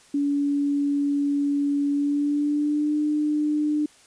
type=tone with pitch glide; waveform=sine; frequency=285.1 to 299.8 Hz; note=C#4 to D4; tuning=+49 to +36 cents; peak=-20 dBFS; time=0.14-3.86 s; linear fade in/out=5 ms; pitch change=+87 cents; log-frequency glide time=1.92-2.95 s; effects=white hiss -54 dBFS RMS until 4.06 s + resampled to 22050 Hz